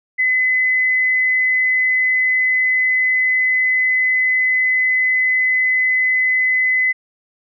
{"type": "tone", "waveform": "sine", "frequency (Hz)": 2023, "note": "B6", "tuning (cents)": 41, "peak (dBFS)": -13, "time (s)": [0.18, 6.93], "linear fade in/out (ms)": 20, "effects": []}